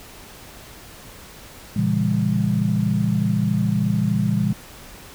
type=chord; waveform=sine; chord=A# diminished seventh; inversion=none; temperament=just; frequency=116.54 / 139.85 / 167.82 / 201.4 Hz; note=A#2 / C#3 / E3 / G3; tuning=0 / +16 / +31 / +47 cents; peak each=-23 / -26 / -23 / -21 dBFS; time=1.76-4.53 s; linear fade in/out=5 ms; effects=pink hiss -42 dBFS RMS until 5.14 s